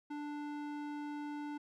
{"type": "tone with band-pass filter", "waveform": "square", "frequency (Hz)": 294.3, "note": "D4", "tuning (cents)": 4, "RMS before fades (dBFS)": -42, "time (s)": [0.1, 1.58], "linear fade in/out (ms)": 10, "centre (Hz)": 620, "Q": 0.6, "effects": []}